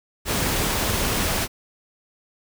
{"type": "noise", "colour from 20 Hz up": "pink", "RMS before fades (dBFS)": -23, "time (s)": [0.25, 1.48], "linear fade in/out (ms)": 50, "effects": []}